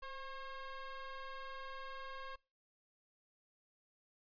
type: ring-modulated tone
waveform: 30% pulse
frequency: 536 Hz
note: C5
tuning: 42 cents sharp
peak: -39 dBFS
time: 0.02-2.36 s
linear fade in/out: 10 ms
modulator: 547 Hz
effects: noise-tail reverb RT60 0.3 s tail -24 dB re dry + resampled to 11025 Hz